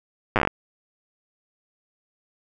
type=slowing click train; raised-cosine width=0.5 ms; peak=-4 dBFS; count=9; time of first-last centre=0.36-0.474 s; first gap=8 ms; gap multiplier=1.16; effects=none